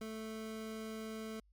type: tone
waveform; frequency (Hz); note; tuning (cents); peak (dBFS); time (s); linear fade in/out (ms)
25% pulse; 220; A3; 0; -38; 0.01-1.4; 5
effects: added 50 Hz sine -65 dBFS peak until 1.52 s + MP3 96 kbps